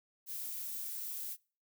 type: noise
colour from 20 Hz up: violet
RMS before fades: -41 dBFS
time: 0.26-1.37 s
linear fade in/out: 50 ms
effects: noise-tail reverb RT60 0.4 s tail -25 dB re dry